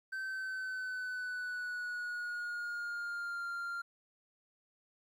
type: tone with pitch glide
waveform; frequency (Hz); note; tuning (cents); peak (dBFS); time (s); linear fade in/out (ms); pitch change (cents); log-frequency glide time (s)
triangle; 1544 to 1391.5; G6 to F6; -27 to -7; -35; 0.12-3.82; 10; -180; 0.24-3.45
effects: 12-bit